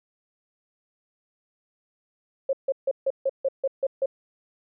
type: tone bursts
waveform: sine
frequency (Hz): 540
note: C#5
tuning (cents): -45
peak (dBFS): -20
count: 9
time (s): 2.49-4.059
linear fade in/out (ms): 5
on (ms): 41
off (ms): 150
effects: none